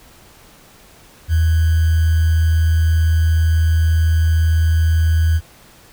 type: tone with sample-and-hold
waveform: sine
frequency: 81 Hz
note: E2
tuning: 30 cents flat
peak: -11 dBFS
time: 1.28-5.41 s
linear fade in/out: 50 ms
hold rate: 1575 Hz
effects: pink hiss -46 dBFS RMS until 5.92 s